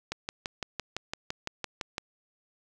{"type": "click train", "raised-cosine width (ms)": 0.2, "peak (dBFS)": -15, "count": 12, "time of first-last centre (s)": [0.12, 1.981], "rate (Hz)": 5.91, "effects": []}